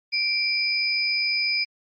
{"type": "tone pair together", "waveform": "sine", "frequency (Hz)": [2349, 4977], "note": ["D7", "D#8"], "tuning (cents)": [0, 0], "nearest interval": "octave + minor second", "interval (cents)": 1300, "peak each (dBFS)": -24, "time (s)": [0.12, 1.65], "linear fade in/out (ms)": 20, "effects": ["Opus 48 kbps"]}